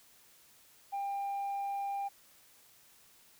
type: tone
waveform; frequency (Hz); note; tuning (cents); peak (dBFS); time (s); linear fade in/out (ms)
sine; 797; G5; +28; -31; 0.92-2.09; 20
effects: tanh soft clip ceiling -32 dBFS + white hiss -62 dBFS RMS until 3.39 s